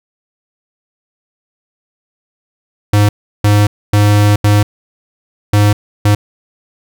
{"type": "tone bursts at uneven times", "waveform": "square", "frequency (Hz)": 103.6, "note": "G#2", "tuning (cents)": -4, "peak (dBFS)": -7, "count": 6, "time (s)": [[2.93, 3.09], [3.44, 3.67], [3.93, 4.36], [4.44, 4.63], [5.53, 5.73], [6.05, 6.15]], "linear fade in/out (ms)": 5, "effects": []}